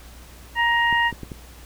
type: harmonic tone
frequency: 939 Hz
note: A#5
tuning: 12 cents sharp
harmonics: 1 / 2 / 3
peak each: -21 / -19 / -28 dBFS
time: 0.55-1.12 s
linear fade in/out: 50 ms
type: clicks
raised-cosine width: 3 ms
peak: -20 dBFS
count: 4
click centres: 0.927 / 1.127 / 1.233 / 1.318 s
effects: added 60 Hz sine -43 dBFS peak until 1.65 s + pink hiss -47 dBFS RMS until 1.65 s